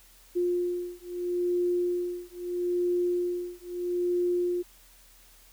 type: beating tone pair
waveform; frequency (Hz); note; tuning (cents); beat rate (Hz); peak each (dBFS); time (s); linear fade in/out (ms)
sine; 353.6 / 354.37; F4 / F4; +22 / +25; 0.77; -29; 0.35-4.63; 20
effects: added 41 Hz sine -58 dBFS peak until 5.52 s + white hiss -57 dBFS RMS until 5.52 s